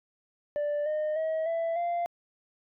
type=tone with pitch steps; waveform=sine; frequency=587.3 / 611.9 / 637.5 / 664.2 / 692 Hz; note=D5 / D#5 / D#5 / E5 / F5; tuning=0 / -29 / +42 / +13 / -16 cents; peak=-24 dBFS; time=0.56-2.06 s; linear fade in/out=0 ms; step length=300 ms; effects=tanh soft clip ceiling -26 dBFS